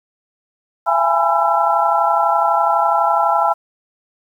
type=tone cluster; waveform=sine; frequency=675 / 812 / 844 / 997 / 1342 Hz; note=E5 / G#5 / G#5 / B5 / E6; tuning=+41 / -39 / +28 / +16 / +31 cents; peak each=-19 dBFS; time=0.86-3.54 s; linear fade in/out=20 ms; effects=8-bit